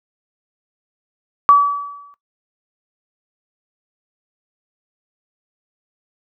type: tone with exponential decay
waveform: sine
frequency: 1146 Hz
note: D6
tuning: 43 cents flat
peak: -3 dBFS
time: 1.49-2.14 s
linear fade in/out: 0 ms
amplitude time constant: 140 ms
effects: noise-tail reverb RT60 0.1 s tail -17 dB re dry